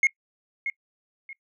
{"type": "tone with echo", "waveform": "sine", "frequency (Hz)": 2158, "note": "C#7", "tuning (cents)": -47, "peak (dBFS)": -13, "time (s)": [0.03, 0.07], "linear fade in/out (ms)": 2, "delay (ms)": 630, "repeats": 2, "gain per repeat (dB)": -12, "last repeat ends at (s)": 1.33, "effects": ["noise-tail reverb RT60 0.1 s tail -23 dB re dry", "tanh soft clip ceiling -15 dBFS"]}